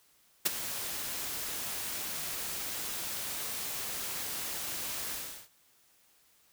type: noise with ADSR envelope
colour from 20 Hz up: white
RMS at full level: -24 dBFS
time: 0.45-5.49 s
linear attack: 15 ms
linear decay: 14 ms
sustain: -13 dB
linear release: 380 ms
effects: white hiss -66 dBFS RMS until 6.52 s